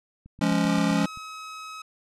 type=click train; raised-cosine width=5 ms; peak=-34 dBFS; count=8; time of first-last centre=0.26-1.174 s; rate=7.66 Hz
type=chord; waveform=square; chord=Db major; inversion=first; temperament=just; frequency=173.24 / 207.9 / 277.2 Hz; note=F3 / Ab3 / Db4; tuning=-14 / +2 / 0 cents; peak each=-26 dBFS; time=0.41-1.06 s; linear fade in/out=5 ms
type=tone with pitch glide; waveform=sawtooth; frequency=1192 to 1277.6 Hz; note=D6 to D#6; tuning=+25 to +45 cents; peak=-33 dBFS; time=0.67-1.82 s; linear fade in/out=5 ms; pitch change=+120 cents; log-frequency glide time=0.91-1.03 s
effects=low-pass 8000 Hz 12 dB/octave

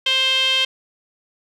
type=tone with band-pass filter; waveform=sawtooth; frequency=526 Hz; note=C5; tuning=9 cents sharp; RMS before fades=-18 dBFS; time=0.06-0.65 s; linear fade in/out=5 ms; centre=3100 Hz; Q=6.7; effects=none

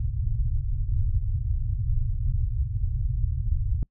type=low-pass noise; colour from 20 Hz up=pink; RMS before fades=-25 dBFS; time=0-3.83 s; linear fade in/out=2 ms; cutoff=130 Hz; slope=96 dB/octave; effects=noise-tail reverb RT60 0.1 s tail -26 dB re dry

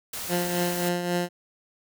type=noise; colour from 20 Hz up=white; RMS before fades=-34 dBFS; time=0.13-0.89 s; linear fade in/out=5 ms
type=tone with tremolo; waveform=15% pulse; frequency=176 Hz; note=F3; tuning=14 cents sharp; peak=-16 dBFS; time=0.28-1.29 s; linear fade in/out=50 ms; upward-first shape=triangle; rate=3.7 Hz; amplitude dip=55%
effects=none

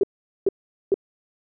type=tone bursts; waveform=sine; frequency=392 Hz; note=G4; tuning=in tune; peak=-14 dBFS; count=3; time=0.01-0.942 s; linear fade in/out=2 ms; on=24 ms; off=430 ms; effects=none

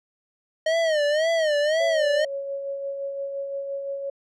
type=tone with vibrato; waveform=square; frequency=622.3 Hz; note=D#5; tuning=in tune; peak=-20 dBFS; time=0.66-2.25 s; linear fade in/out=5 ms; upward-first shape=sine; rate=1.9 Hz; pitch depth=120 cents each way
type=tone with tremolo; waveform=sine; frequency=554.4 Hz; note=C#5; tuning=in tune; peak=-26 dBFS; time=1.8-4.1 s; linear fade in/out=5 ms; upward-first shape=sine; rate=5.8 Hz; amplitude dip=35%
effects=low-pass 5000 Hz 12 dB/octave

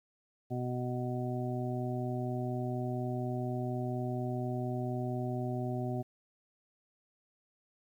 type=harmonic tone; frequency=124.2 Hz; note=B2; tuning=10 cents sharp; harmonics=1 / 2 / 3 / 5 / 6; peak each=-35 / -38 / -40 / -42 / -43 dBFS; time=0.5-6.03 s; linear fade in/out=20 ms; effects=11-bit

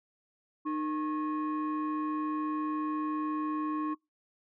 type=tone pair together; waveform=sine; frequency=305.7 / 1089.4 Hz; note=D#4 / C#6; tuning=-30 / -30 cents; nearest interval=octave + minor seventh; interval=2200 cents; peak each=-29 / -33 dBFS; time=0.65-3.95 s; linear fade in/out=20 ms; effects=noise-tail reverb RT60 0.2 s tail -25 dB re dry + tanh soft clip ceiling -27 dBFS

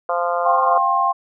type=harmonic tone; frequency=173.7 Hz; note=F3; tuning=9 cents flat; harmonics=3 / 4 / 5 / 6 / 7 / 8; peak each=-23 / -22 / -29 / -25 / -26 / -31 dBFS; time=0.09-0.78 s; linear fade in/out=2 ms
type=chord; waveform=sine; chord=F suspended second; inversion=none; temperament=equal with one note detuned; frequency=698.5 / 784 / 1064.8 Hz; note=F5 / G5 / C6; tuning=0 / 0 / +30 cents; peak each=-22 / -20 / -17 dBFS; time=0.45-1.13 s; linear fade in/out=20 ms
effects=none

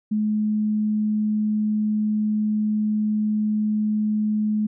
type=tone; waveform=sine; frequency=212.9 Hz; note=G#3; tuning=43 cents sharp; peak=-19 dBFS; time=0.11-4.67 s; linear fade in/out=10 ms; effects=none

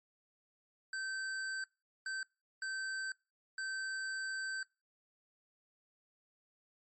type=tone bursts at uneven times; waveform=square; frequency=1549 Hz; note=G6; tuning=21 cents flat; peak=-38 dBFS; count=4; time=0.93-1.64 / 2.06-2.23 / 2.62-3.12 / 3.58-4.63 s; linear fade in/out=2 ms; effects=noise-tail reverb RT60 0.3 s tail -26 dB re dry + MP3 32 kbps

